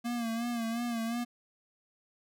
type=tone with vibrato; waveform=square; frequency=233.1 Hz; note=A#3; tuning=in tune; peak=-32 dBFS; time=0.04-1.25 s; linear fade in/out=20 ms; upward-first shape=sine; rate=2.8 Hz; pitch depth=57 cents each way; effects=none